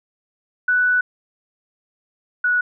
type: tone pair in turn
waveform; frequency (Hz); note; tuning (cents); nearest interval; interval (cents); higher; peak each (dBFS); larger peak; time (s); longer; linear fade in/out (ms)
sine; 1485 / 1467.9; F#6 / F#6; +6 / -14; unison; 20; first; -14 / -15; first; 0.68-1.01 / 2.44-2.61; first; 5
effects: none